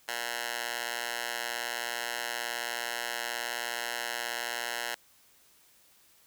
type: tone with high-pass filter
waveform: 10% pulse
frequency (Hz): 118.9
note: A#2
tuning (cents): +35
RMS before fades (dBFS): -35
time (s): 0.08-4.95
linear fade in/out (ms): 5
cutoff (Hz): 1200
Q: 0.92
effects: white hiss -62 dBFS RMS until 6.26 s